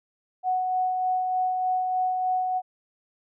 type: tone with tremolo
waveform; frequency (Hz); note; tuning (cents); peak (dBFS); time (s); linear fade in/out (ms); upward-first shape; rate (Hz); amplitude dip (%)
sine; 740; F#5; 0; -21; 0.43-2.62; 50; sine; 3.3; 30
effects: none